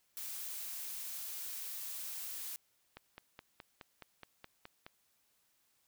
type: noise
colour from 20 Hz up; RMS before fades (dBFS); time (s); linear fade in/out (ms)
blue; -43; 0.17-2.56; 0
type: click train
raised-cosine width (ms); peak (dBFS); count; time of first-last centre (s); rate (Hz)
0.3; -32; 10; 2.97-4.865; 4.75
effects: white hiss -75 dBFS RMS until 5.87 s